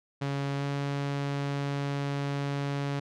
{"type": "tone with pitch glide", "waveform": "sawtooth", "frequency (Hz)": [139.8, 141.18], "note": ["C#3", "C#3"], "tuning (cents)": [15, 32], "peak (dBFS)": -25, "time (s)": [0.21, 3], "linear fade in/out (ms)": 10, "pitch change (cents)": 17, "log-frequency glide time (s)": [0.57, 0.63], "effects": ["low-pass 5000 Hz 12 dB/octave"]}